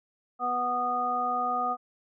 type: harmonic tone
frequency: 246.3 Hz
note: B3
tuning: 5 cents flat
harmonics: 1 / 2 / 3 / 5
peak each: -39 / -39 / -29 / -28 dBFS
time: 0.39-1.77 s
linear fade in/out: 50 ms
effects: none